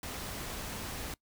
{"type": "noise", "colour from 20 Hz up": "pink", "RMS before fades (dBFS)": -40, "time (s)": [0.03, 1.14], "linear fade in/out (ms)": 2, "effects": ["noise-tail reverb RT60 0.1 s tail -22 dB re dry"]}